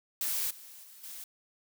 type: noise with level steps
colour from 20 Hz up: blue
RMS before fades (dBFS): -32 / -50 / -53 / -44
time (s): 0.21-1.24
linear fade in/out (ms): 2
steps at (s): 0.5 / 0.83 / 1.03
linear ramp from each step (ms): 10
effects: none